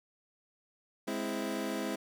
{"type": "chord", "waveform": "25% pulse", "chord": "Ab augmented", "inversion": "none", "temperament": "equal", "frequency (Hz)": [207.7, 261.6, 329.6], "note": ["Ab3", "C4", "E4"], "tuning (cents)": [0, 0, 0], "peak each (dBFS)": -34, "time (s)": [1.07, 1.96], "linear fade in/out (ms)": 10, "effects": []}